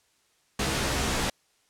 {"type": "noise with comb filter", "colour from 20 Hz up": "pink", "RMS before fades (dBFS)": -27, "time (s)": [0.59, 1.3], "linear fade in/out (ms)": 5, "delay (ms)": 15, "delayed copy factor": 0.95, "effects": ["white hiss -67 dBFS RMS until 1.69 s", "low-pass 9000 Hz 12 dB/octave"]}